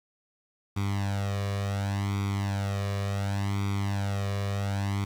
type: tone with flanger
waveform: sawtooth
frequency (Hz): 99.7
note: G2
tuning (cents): +30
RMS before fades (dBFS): -29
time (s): 0.76-5.05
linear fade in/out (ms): 10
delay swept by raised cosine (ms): 0.86 to 1.74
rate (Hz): 0.69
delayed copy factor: +0.8
effects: low-pass 8000 Hz 12 dB/octave + 8-bit